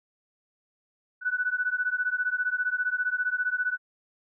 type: beating tone pair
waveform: sine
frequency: 1480 / 1495 Hz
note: F#6 / F#6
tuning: 0 / +17 cents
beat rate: 15 Hz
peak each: -28 dBFS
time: 1.21-3.78 s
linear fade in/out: 50 ms
effects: none